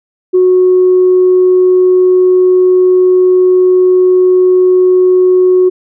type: tone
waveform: sine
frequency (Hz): 367.1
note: F#4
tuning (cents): -14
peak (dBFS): -3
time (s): 0.33-5.7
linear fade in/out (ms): 20
effects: tanh soft clip ceiling 0 dBFS